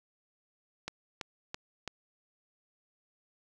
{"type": "click train", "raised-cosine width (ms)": 0.2, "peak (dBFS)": -19, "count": 4, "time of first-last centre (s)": [0.88, 1.877], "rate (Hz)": 3.01, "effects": []}